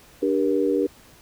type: chord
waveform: sine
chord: G minor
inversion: second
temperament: equal with one note detuned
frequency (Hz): 293.7 / 392 / 475.4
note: D4 / G4 / Bb4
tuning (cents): 0 / 0 / +34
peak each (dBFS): -23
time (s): 0.22-0.87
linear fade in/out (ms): 10
effects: pink hiss -51 dBFS RMS until 1.21 s